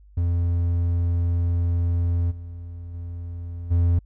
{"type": "tone with level steps", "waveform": "triangle", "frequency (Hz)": 86.2, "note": "F2", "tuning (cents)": -22, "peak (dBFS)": [-17, -31, -28, -14], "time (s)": [0.17, 3.99], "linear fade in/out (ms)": 5, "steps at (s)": [2.3, 2.93, 3.7], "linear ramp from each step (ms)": 20, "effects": ["added 50 Hz sine -47 dBFS peak until 4.05 s"]}